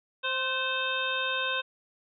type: harmonic tone with a mistuned harmonic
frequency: 523.3 Hz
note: C5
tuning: in tune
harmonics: 1 / 2 / 3 / 5 / 6 / 7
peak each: -36 / -35 / -32 / -33 / -38 / -34 dBFS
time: 0.23-1.62 s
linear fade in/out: 20 ms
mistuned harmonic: 3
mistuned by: -37 cents
effects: none